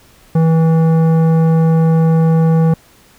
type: tone with tanh clipping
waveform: triangle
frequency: 162.4 Hz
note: E3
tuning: 26 cents flat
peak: -10 dBFS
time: 0.35-2.74 s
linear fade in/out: 5 ms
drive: 17 dB
effects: pink hiss -47 dBFS RMS until 3.18 s